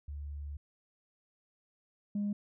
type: tone pair in turn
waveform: sine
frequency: 72.4 / 204.8 Hz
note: D2 / G#3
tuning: -24 / -24 cents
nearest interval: octave + tritone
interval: 1800 cents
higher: second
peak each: -38 / -29 dBFS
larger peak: second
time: 0.08-0.57 / 2.15-2.33 s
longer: first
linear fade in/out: 5 ms
effects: tanh soft clip ceiling -28 dBFS